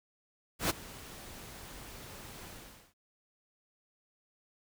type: noise with ADSR envelope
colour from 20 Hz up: pink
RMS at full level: -28 dBFS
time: 0.59-2.94 s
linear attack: 110 ms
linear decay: 16 ms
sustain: -20 dB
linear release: 430 ms
effects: none